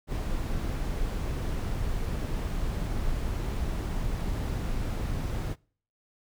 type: noise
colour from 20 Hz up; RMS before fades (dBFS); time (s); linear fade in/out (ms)
brown; -30; 0.07-5.56; 50
effects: noise-tail reverb RT60 0.5 s tail -26 dB re dry